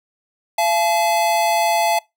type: tone pair together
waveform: square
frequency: 682.6 / 860 Hz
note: F5 / A5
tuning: -40 / -40 cents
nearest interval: major third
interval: 400 cents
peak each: -19 dBFS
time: 0.58-1.99 s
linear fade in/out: 5 ms
effects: noise-tail reverb RT60 0.2 s tail -24 dB re dry